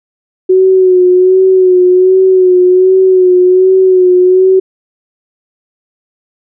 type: tone with vibrato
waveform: sine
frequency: 370 Hz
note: F#4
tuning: in tune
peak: -3 dBFS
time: 0.49-4.6 s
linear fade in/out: 10 ms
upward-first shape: sine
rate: 1.3 Hz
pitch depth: 37 cents each way
effects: none